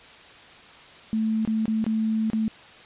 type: tone with dropouts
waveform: sine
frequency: 220 Hz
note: A3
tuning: in tune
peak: -21 dBFS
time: 1.13-2.48 s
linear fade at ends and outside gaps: 0 ms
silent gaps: 1.451-1.475 / 1.656-1.68 / 1.842-1.865 / 2.301-2.333 s
effects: white hiss -47 dBFS RMS until 2.85 s + resampled to 8000 Hz